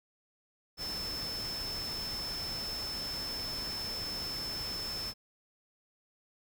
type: tone in noise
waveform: sine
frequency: 5274 Hz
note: E8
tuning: in tune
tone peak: -36 dBFS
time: 0.77-5.14 s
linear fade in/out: 50 ms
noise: pink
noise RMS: -43 dBFS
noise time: 0.77-5.14 s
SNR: +4 dB
effects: none